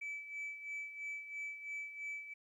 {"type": "tone with tremolo", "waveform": "sine", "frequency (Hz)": 2305, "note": "D7", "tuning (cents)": -33, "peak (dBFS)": -37, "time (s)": [0.01, 2.34], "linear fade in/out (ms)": 10, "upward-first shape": "sine", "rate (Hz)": 3, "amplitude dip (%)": 70, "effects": ["tanh soft clip ceiling -38 dBFS", "13-bit"]}